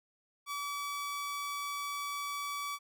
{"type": "tone", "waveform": "sawtooth", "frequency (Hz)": 1146, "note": "D6", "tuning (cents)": -43, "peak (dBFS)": -32, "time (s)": [0.46, 2.79], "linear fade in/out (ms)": 50, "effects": []}